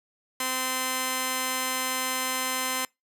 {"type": "tone pair together", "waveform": "5% pulse", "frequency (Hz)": [258.2, 1032.8], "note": ["C4", "C6"], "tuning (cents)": [-23, -23], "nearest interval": "2 octaves", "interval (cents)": 2400, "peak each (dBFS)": [-19, -18], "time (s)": [0.4, 2.85], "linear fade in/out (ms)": 2, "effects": ["noise-tail reverb RT60 0.2 s tail -26 dB re dry"]}